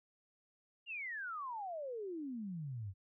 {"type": "exponential sweep", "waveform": "sine", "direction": "down", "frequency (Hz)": [2875, 90.4], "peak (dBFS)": -40, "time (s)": [0.86, 2.94], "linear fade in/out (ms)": 50, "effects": []}